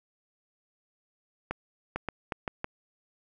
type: clicks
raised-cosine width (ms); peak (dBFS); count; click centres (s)
0.5; -16; 6; 1.51 / 1.96 / 2.087 / 2.322 / 2.478 / 2.644
effects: none